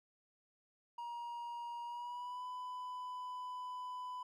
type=tone with pitch glide; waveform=triangle; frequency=948 to 999.2 Hz; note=A#5 to B5; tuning=+29 to +20 cents; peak=-40 dBFS; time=0.98-4.23 s; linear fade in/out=5 ms; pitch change=+91 cents; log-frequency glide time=1.84-2.44 s; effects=none